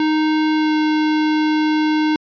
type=tone with pitch glide; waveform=square; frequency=310 to 307.7 Hz; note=D#4 to D#4; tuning=-6 to -19 cents; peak=-15 dBFS; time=0-2.16 s; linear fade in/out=2 ms; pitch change=-13 cents; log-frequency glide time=0.55-0.74 s; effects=resampled to 11025 Hz